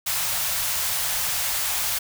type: band-stop noise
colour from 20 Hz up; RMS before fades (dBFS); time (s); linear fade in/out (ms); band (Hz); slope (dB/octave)
white; -25; 0.06-1.99; 10; 150 to 600; 24
effects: none